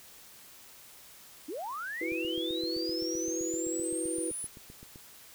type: linear sweep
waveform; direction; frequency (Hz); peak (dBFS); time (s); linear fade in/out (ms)
sine; up; 263.8 to 10170; -35; 1.48-4.47; 10
type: chord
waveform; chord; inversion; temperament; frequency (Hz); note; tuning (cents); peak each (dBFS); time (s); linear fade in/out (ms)
sine; E suspended second; none; equal; 329.6 / 370 / 493.9; E4 / F#4 / B4; 0 / 0 / 0; -34 / -38 / -38; 2.01-4.31; 5
type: click train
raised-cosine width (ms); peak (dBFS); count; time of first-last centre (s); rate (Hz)
3; -36; 23; 2.12-4.959; 7.75
effects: white hiss -53 dBFS RMS until 5.34 s